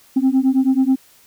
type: beating tone pair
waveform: sine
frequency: 259.3 / 268.6 Hz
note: C4 / C4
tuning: -15 / +46 cents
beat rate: 9.3 Hz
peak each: -14 dBFS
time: 0.16-0.96 s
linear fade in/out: 10 ms
effects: tanh soft clip ceiling -9 dBFS + white hiss -51 dBFS RMS until 1.26 s